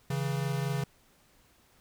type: tone pair together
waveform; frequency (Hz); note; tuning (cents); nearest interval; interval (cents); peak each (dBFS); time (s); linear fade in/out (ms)
square; 137.9 / 162.44; C#3 / E3; -9 / -25; minor third; 284; -31 / -35; 0.1-0.84; 5
effects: pink hiss -64 dBFS RMS until 1.8 s